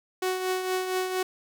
sawtooth tone with tremolo, 371.2 Hz, F#4, 6 cents sharp, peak -20 dBFS, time 0.22-1.23 s, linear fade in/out 5 ms, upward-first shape triangle, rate 4.3 Hz, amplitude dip 55%, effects none

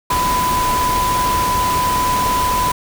sine tone in noise, 998 Hz, B5, 18 cents sharp, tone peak -15 dBFS, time 0.1-2.72 s, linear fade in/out 5 ms, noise pink, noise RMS -22 dBFS, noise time 0.1-2.72 s, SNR +4 dB, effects none

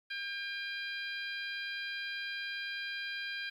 harmonic tone, 801 Hz, G5, 37 cents sharp, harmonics 2 / 3 / 4 / 5 / 6, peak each -39 / -43 / -45 / -47 / -49 dBFS, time 0.1-3.5 s, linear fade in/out 10 ms, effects 11-bit

